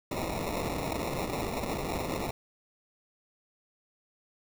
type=noise with sample-and-hold; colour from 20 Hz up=white; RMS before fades=-33 dBFS; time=0.11-2.31 s; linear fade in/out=5 ms; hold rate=1575 Hz; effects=none